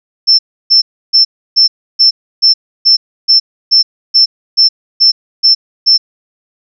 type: tone bursts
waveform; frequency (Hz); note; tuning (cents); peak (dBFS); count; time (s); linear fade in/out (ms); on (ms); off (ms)
sine; 5340; E8; +22; -3; 14; 0.27-5.98; 20; 120; 310
effects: none